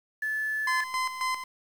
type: tone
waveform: sine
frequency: 1735 Hz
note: A6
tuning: 25 cents flat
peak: -27 dBFS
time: 0.22-0.84 s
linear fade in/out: 5 ms
type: tone with tremolo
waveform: 30% pulse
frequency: 1030 Hz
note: C6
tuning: 28 cents flat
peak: -23 dBFS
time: 0.67-1.44 s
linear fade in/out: 5 ms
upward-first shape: square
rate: 3.7 Hz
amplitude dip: 65%
effects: low-pass 9000 Hz 12 dB/octave + 8-bit